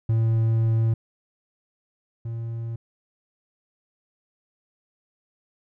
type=tone pair in turn; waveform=triangle; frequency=112.9 / 115.07 Hz; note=A2 / A#2; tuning=+45 / -22 cents; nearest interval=unison; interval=33 cents; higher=second; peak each=-16 / -26 dBFS; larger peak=first; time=0.09-0.94 / 2.25-2.76 s; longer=first; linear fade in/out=5 ms; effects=none